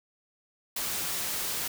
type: noise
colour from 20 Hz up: white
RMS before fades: -32 dBFS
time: 0.76-1.68 s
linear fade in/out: 5 ms
effects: none